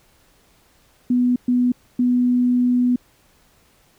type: tone bursts at uneven times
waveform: sine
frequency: 246.9 Hz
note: B3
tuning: in tune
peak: -14 dBFS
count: 3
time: 1.1-1.36 / 1.48-1.72 / 1.99-2.96 s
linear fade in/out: 5 ms
effects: pink hiss -57 dBFS RMS until 3.98 s